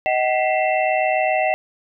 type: tone cluster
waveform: sine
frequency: 627 / 754 / 1972 / 2100 / 2683 Hz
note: D#5 / F#5 / B6 / C7 / E7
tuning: +13 / +32 / -3 / +6 / +30 cents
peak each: -20 / -20 / -29 / -29 / -25 dBFS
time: 0.06-1.54 s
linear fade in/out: 0 ms
effects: none